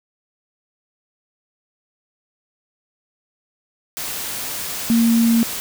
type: tone in noise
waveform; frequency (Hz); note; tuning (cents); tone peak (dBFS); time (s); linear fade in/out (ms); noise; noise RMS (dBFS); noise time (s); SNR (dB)
sine; 230.7; A#3; -18; -12; 4.9-5.43; 0; white; -27; 3.97-5.6; +12
effects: none